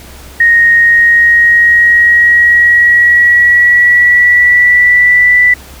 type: tone with pitch glide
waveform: sine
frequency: 1864.7 to 1975.6 Hz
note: A#6 to B6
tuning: 0 to 0 cents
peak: -3 dBFS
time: 0.4-5.54 s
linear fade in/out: 5 ms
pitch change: +100 cents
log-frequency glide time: 0.75-5.39 s
effects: added 67 Hz sine -33 dBFS peak until 5.8 s + pink hiss -34 dBFS RMS until 5.8 s